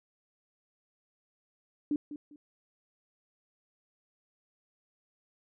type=tone with echo; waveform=sine; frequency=293.7 Hz; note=D4; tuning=in tune; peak=-26 dBFS; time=1.91-1.96 s; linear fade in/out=2 ms; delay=200 ms; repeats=2; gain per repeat=-12 dB; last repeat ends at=2.36 s; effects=none